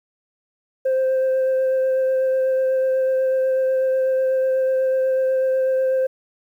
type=tone with vibrato; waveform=sine; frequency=523.3 Hz; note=C5; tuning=in tune; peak=-14 dBFS; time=0.85-6.07 s; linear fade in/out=10 ms; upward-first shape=sine; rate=8.1 Hz; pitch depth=11 cents each way; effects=tanh soft clip ceiling -15 dBFS + 9-bit